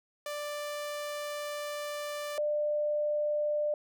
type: tone pair in turn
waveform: sawtooth / sine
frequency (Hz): 589 / 595.8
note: D5 / D5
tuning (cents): +5 / +25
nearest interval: unison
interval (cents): 20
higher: second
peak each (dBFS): -31 / -27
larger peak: second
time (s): 0.26-2.38 / 2.38-3.74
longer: first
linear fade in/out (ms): 2
effects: none